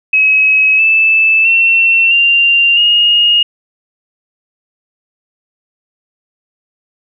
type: tone with pitch steps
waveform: sine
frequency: 2558 / 2630 / 2704 / 2780 / 2858 Hz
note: D#7 / E7 / E7 / F7 / F7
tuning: +47 / -5 / +43 / -9 / +39 cents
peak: -6 dBFS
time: 0.13-3.43 s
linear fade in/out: 5 ms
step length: 660 ms
effects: none